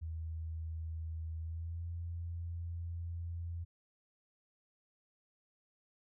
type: tone with pitch glide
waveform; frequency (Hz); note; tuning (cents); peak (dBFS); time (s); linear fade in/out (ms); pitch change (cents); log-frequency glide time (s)
sine; 80.7 to 84.96; E2 to F2; -36 to -47; -38; 0.01-3.65; 20; +89; 1.39-1.86
effects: none